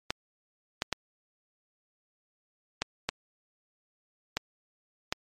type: clicks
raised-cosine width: 0.2 ms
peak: -10 dBFS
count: 7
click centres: 0.105 / 0.821 / 0.927 / 2.82 / 3.09 / 4.37 / 5.125 s
effects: MP3 64 kbps